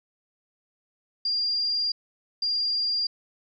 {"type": "tone bursts at uneven times", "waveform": "sine", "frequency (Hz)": 4793, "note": "D8", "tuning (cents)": 34, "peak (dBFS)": -23, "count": 2, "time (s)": [[1.25, 1.92], [2.42, 3.07]], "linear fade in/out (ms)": 5, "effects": []}